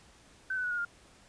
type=tone with pitch steps; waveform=sine; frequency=1531 / 1498.6 / 1466.9 / 1435.9 / 1405.6 Hz; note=G6 / F#6 / F#6 / F6 / F6; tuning=-41 / +22 / -15 / +48 / +11 cents; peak=-30 dBFS; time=0.5-0.85 s; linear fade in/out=5 ms; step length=70 ms; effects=pink hiss -59 dBFS RMS until 1.28 s + resampled to 22050 Hz